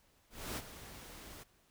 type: noise with ADSR envelope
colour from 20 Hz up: pink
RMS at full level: -39 dBFS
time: 0.3-1.44 s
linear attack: 270 ms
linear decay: 41 ms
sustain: -12 dB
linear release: 16 ms
effects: pink hiss -70 dBFS RMS until 1.7 s